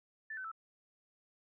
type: tone with pitch steps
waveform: sine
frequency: 1760 / 1523.3 / 1318.5 Hz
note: A6 / F#6 / E6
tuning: 0 / +50 / 0 cents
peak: -40 dBFS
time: 0.3-0.516 s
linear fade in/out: 5 ms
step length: 72 ms
effects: none